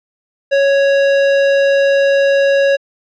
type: tone with hard clipping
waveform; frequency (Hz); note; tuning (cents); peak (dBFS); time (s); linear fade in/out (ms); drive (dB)
sine; 554.4; C#5; 0; -11; 0.51-2.77; 20; 17
effects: low-pass 4000 Hz 12 dB/octave